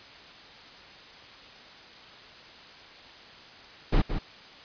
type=noise with echo; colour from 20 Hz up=brown; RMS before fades=-21 dBFS; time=3.92-4.02 s; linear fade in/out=10 ms; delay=170 ms; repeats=1; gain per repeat=-8 dB; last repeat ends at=4.19 s; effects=white hiss -48 dBFS RMS until 4.64 s + resampled to 11025 Hz